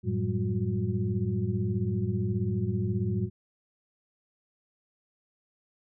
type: tone cluster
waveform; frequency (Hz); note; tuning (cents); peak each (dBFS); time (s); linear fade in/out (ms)
sine; 94 / 112.4 / 183.7 / 198.7 / 362.7; F#2 / A2 / F#3 / G3 / F#4; +28 / +37 / -12 / +24 / -34; -33 / -29 / -34 / -33 / -36; 0.03-3.3; 50
effects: none